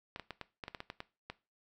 clicks, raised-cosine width 0.3 ms, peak -25 dBFS, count 11, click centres 0.161 / 0.197 / 0.307 / 0.413 / 0.638 / 0.681 / 0.748 / 0.804 / 0.901 / 1.004 / 1.3 s, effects noise-tail reverb RT60 0.3 s tail -18 dB re dry

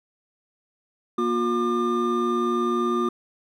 triangle tone cluster, 237.2 / 357.9 / 1202 Hz, A#3 / F4 / D6, +30 / +42 / +40 cents, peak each -24 / -22 / -24 dBFS, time 1.18-3.09 s, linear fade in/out 5 ms, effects none

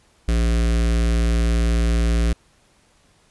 square tone with notch filter, 57.4 Hz, A#1, 26 cents flat, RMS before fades -18 dBFS, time 0.28-2.33 s, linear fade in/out 5 ms, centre 890 Hz, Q 1.5, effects pink hiss -58 dBFS RMS until 3.3 s + resampled to 24000 Hz

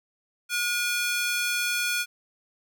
sawtooth ring-modulated tone, 1931 Hz, B6, 39 cents flat, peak -18 dBFS, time 0.49-2.06 s, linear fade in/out 50 ms, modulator 495 Hz, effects none

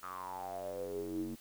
square tone with band-pass filter sweep, 46 Hz, F#1, 9 cents flat, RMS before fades -41 dBFS, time 0.02-1.36 s, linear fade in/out 20 ms, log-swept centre 1300 to 260 Hz, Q 9.8, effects white hiss -59 dBFS RMS until 1.4 s

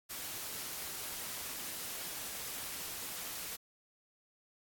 white noise, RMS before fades -42 dBFS, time 0.09-3.57 s, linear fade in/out 20 ms, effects AAC 64 kbps

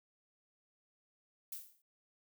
violet noise with exponential decay, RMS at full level -40 dBFS, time 1.52-1.82 s, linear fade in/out 5 ms, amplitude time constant 65 ms, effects none

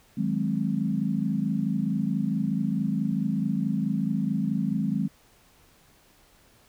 sine chord, Ab dominant seventh, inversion second, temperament equal with one note detuned, 155.56 / 185 / 209.6 / 261.6 Hz, Eb3 / Gb3 / Ab3 / C4, 0 / 0 / +16 / 0 cents, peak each -31 / -29 / -27 / -31 dBFS, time 0.17-5.08 s, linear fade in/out 10 ms, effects pink hiss -59 dBFS RMS until 6.68 s

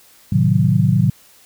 sine chord, A diminished seventh, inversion none, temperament equal, 110 / 130.81 / 155.56 / 185 Hz, A2 / C3 / Eb3 / Gb3, 0 / 0 / 0 / 0 cents, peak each -17 dBFS, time 0.32-1.1 s, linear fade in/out 5 ms, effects white hiss -49 dBFS RMS until 1.45 s

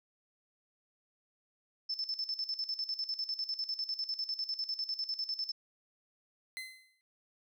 sine tone with tremolo, 5274 Hz, E8, in tune, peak -32 dBFS, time 1.89-5.52 s, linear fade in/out 10 ms, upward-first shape square, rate 10 Hz, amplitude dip 75%
30% pulse tone with exponential decay, 2052 Hz, C7, 34 cents flat, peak -34 dBFS, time 6.57-7.01 s, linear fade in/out 0 ms, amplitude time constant 94 ms
effects none

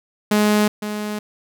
sawtooth tone with echo, 210.1 Hz, G#3, 20 cents sharp, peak -10 dBFS, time 0.31-0.68 s, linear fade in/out 5 ms, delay 510 ms, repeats 1, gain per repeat -10 dB, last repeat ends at 1.19 s, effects none

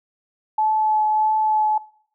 sine tone with vibrato, 862 Hz, A5, 36 cents flat, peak -16 dBFS, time 0.58-1.78 s, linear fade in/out 5 ms, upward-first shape triangle, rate 1.6 Hz, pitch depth 13 cents each way, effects noise-tail reverb RT60 0.6 s tail -22 dB re dry

